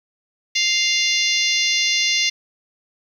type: harmonic tone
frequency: 698.5 Hz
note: F5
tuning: in tune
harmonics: 3 / 4 / 5 / 6 / 7 / 8 / 9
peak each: -22 / -23 / -24 / -25 / -25 / -26 / -27 dBFS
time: 0.55-2.3 s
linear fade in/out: 10 ms
effects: 8-bit